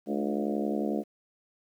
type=harmonic tone with a mistuned harmonic; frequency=71 Hz; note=C#2; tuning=42 cents sharp; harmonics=3 / 4 / 5 / 6 / 7 / 8 / 9 / 10; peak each=-31 / -33 / -35 / -37 / -38 / -39 / -40 / -41 dBFS; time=0.06-1.04 s; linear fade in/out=50 ms; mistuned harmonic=4; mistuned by=+59 cents; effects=10-bit